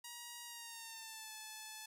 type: tone with pitch glide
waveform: 5% pulse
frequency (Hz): 952 to 868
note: A#5 to A5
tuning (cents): +36 to -24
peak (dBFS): -36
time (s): 0.04-1.86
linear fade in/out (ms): 5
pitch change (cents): -160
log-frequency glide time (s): 0.45-1.33
effects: none